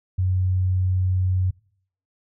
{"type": "tone", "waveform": "sine", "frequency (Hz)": 92.5, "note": "F#2", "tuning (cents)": 0, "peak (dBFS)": -18, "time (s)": [0.18, 1.51], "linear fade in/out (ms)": 10, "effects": ["noise-tail reverb RT60 0.6 s tail -24 dB re dry"]}